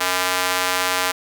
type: tone with high-pass filter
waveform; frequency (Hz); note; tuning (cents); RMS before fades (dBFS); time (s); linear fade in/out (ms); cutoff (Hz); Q
square; 91.7; F#2; -15; -21; 0-1.12; 10; 980; 0.76
effects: none